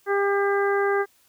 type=harmonic tone; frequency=400 Hz; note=G4; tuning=35 cents sharp; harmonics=1 / 2 / 3 / 4 / 5; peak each=-21 / -28 / -29 / -28 / -34 dBFS; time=0.06-1.06 s; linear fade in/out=50 ms; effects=white hiss -61 dBFS RMS until 1.28 s